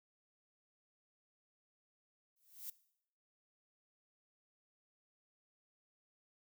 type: noise with exponential growth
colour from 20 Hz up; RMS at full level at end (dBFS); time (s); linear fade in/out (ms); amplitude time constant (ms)
violet; -42; 2.36-2.7; 5; 73
effects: noise-tail reverb RT60 0.7 s tail -19 dB re dry